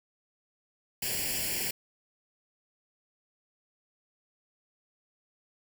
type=noise with comb filter; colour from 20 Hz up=white; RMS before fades=-32 dBFS; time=1.02-1.71 s; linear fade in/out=5 ms; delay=0.4 ms; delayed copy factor=+0.85; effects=none